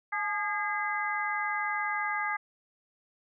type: harmonic tone with a mistuned harmonic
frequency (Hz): 408.3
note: G#4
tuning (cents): -29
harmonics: 2 / 3 / 4 / 5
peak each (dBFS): -34 / -34 / -34 / -34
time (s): 0.12-2.37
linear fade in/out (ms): 10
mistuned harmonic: 2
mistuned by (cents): +66
effects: none